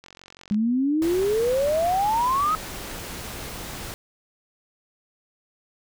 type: click train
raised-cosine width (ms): 0.2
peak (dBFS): -27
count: 24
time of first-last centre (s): 0.04-0.544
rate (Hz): 45.6
type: exponential sweep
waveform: sine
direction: up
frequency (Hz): 202.7 to 1295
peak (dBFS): -19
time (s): 0.51-2.55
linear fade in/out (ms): 0
type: noise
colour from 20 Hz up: pink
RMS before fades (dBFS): -35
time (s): 1.02-3.94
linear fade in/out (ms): 0
effects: none